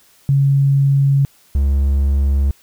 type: tone pair in turn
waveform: sine / triangle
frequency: 138.59 / 69.3 Hz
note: C#3 / C#2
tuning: 0 / 0 cents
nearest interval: octave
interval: 1200 cents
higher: first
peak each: -10 dBFS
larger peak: neither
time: 0.29-1.25 / 1.55-2.51 s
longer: neither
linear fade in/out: 0 ms
effects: white hiss -52 dBFS RMS until 2.62 s